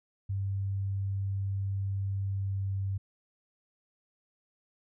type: tone with pitch glide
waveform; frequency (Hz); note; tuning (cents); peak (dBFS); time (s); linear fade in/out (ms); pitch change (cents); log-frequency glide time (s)
sine; 98 to 97.38; G2 to G2; 0 to -11; -29; 0.29-2.98; 10; -11; 2.26-2.71
effects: none